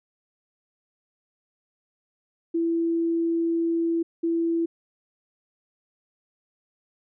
sine tone bursts at uneven times, 333.3 Hz, E4, 19 cents sharp, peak -21 dBFS, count 2, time 2.54-4.03 / 4.23-4.66 s, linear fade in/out 10 ms, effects none

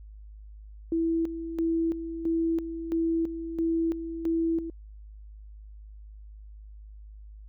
sine tone with tremolo, 329.6 Hz, E4, in tune, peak -23 dBFS, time 0.92-4.7 s, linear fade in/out 2 ms, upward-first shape square, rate 1.5 Hz, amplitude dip 65%, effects added 52 Hz sine -43 dBFS peak until 7.48 s

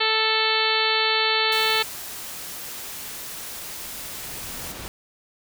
harmonic tone, 440 Hz, A4, in tune, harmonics 1 / 2 / 3 / 4 / 5 / 6 / 7 / 8 / 9 / 10, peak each -28 / -28 / -28 / -28 / -28 / -28 / -28 / -28 / -28 / -28 dBFS, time 0-1.83 s, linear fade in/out 10 ms
white noise, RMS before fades -35 dBFS, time 1.52-4.72 s, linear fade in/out 2 ms
pink noise with exponential growth, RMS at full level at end -34 dBFS, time 2.48-4.88 s, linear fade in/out 0 ms, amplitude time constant 520 ms
effects none

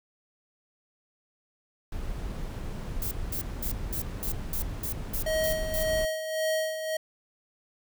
brown noise, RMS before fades -34 dBFS, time 1.92-6.05 s, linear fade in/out 2 ms
violet noise bursts, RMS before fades -33 dBFS, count 10, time 3.02-5.83 s, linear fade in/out 2 ms, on 92 ms, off 210 ms
square tone with tremolo, 632 Hz, D#5, 27 cents sharp, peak -25 dBFS, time 5.26-6.97 s, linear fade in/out 5 ms, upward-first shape sine, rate 1.8 Hz, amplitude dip 60%
effects none

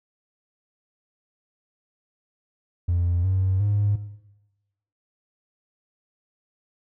triangle tone with pitch steps, 87.31 / 94.66 / 102.64 Hz, F2 / F#2 / G#2, 0 / +40 / -20 cents, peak -16 dBFS, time 2.88-3.96 s, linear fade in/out 10 ms, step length 360 ms, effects noise-tail reverb RT60 1.0 s tail -17 dB re dry + tanh soft clip ceiling -15 dBFS

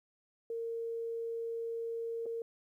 sine tone with dropouts, 460 Hz, A#4, 23 cents flat, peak -35 dBFS, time 0.5-2.42 s, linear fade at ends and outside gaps 2 ms, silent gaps 2.258-2.263 s, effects 12-bit

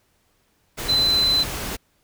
sine tone in noise, 4038 Hz, B7, 38 cents sharp, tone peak -16 dBFS, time 0.88-1.44 s, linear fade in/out 20 ms, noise pink, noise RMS -29 dBFS, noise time 0.77-1.77 s, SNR +10 dB, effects pink hiss -65 dBFS RMS until 2.03 s

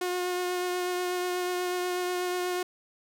sawtooth tone with vibrato, 360 Hz, F#4, 47 cents flat, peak -24 dBFS, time 0.01-2.63 s, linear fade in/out 5 ms, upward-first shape triangle, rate 8.2 Hz, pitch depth 16 cents each way, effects none

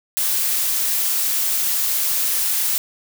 blue noise, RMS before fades -20 dBFS, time 0.17-2.78 s, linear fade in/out 0 ms, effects none

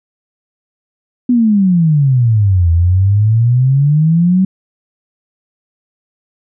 sine exponential two-way sweep, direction down then up, 252.1 to 82.41 to 191.8 Hz, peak -7 dBFS, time 1.29-4.45 s, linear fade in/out 5 ms, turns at 2.71 s, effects none

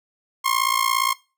sawtooth tone with amplitude modulation, 1070 Hz, C6, 38 cents sharp, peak -11 dBFS, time 0.44-1.14 s, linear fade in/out 20 ms, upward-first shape sine, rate 57.3 Hz, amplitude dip 85%, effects noise-tail reverb RT60 0.3 s tail -20 dB re dry

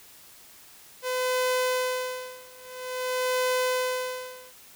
sawtooth tone with tremolo, 507 Hz, B4, 45 cents sharp, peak -19 dBFS, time 1.02-4.53 s, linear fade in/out 50 ms, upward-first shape sine, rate 0.5 Hz, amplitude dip 95%, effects white hiss -51 dBFS RMS until 4.75 s

